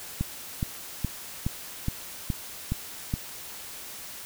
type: click train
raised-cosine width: 5 ms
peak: -14 dBFS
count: 8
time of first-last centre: 0.21-3.139 s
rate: 2.39 Hz
effects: white hiss -41 dBFS RMS until 4.25 s